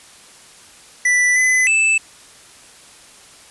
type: tone with pitch steps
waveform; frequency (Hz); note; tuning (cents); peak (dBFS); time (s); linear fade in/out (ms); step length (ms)
square; 1978 / 2016 / 2634; B6 / B6 / E7; +2 / +35 / -2; -13; 1.05-1.98; 5; 310
effects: white hiss -44 dBFS RMS until 3.5 s + resampled to 24000 Hz